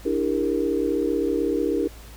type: chord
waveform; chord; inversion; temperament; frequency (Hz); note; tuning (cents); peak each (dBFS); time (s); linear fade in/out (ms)
sine; E half-diminished seventh; third; equal with one note detuned; 293.7 / 329.6 / 399.8 / 466.2; D4 / E4 / G4 / Bb4; 0 / 0 / +34 / 0; -26; 0.05-1.88; 10
effects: added 55 Hz sine -41 dBFS peak until 2.16 s + pink hiss -47 dBFS RMS until 2.16 s